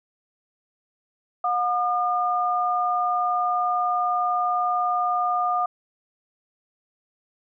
sine tone pair together, 720.1 / 1211 Hz, F#5 / D#6, -47 / -47 cents, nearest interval major sixth, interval 900 cents, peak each -23 dBFS, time 1.44-5.66 s, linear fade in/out 5 ms, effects none

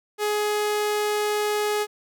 sawtooth tone, 419.2 Hz, G#4, 16 cents sharp, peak -18 dBFS, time 0.18-1.87 s, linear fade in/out 50 ms, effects none

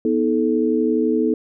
sine tone cluster, 245.2 / 317 / 434.3 Hz, B3 / D#4 / A4, -12 / +32 / -23 cents, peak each -20 dBFS, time 0.05-1.34 s, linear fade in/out 2 ms, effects none

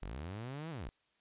sawtooth linear two-way sweep, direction up then down, 38.89 to 169.1 to 38.89 Hz, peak -37 dBFS, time 0.02-0.89 s, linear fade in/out 0 ms, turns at 0.7 s, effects white hiss -75 dBFS RMS until 1.2 s + resampled to 8000 Hz

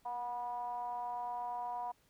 triangle ring-modulated tone, 123.47 Hz, B2, in tune, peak -32 dBFS, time 0.05-1.92 s, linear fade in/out 10 ms, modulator 850 Hz, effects pink hiss -71 dBFS RMS until 2.09 s

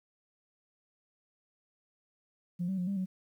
sine tone with pitch steps, 175.7 / 190.9 / 179.3 / 198 / 186.5 Hz, F3 / G3 / F3 / G3 / F#3, +11 / -46 / +46 / +18 / +14 cents, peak -29 dBFS, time 2.59-3.06 s, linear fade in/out 20 ms, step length 94 ms, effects tanh soft clip ceiling -26 dBFS + 11-bit

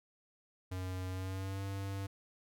square tone with pitch glide, 92.5 to 98 Hz, F#2 to G2, 0 to 0 cents, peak -38 dBFS, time 0.71-2.07 s, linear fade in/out 10 ms, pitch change +100 cents, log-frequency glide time 1.09-1.63 s, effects none

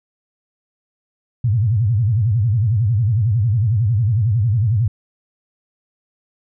sine tone with vibrato, 110 Hz, A2, in tune, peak -13 dBFS, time 1.44-4.88 s, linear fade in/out 5 ms, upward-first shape sine, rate 11 Hz, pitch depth 230 cents each way, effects none

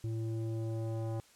square tone with low-pass filter sweep, 112.4 Hz, A2, 37 cents sharp, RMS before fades -36 dBFS, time 0.04-1.2 s, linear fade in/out 0 ms, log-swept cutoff 280 to 770 Hz, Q 1.5, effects white hiss -62 dBFS RMS until 1.35 s + low-pass 10000 Hz 12 dB/octave

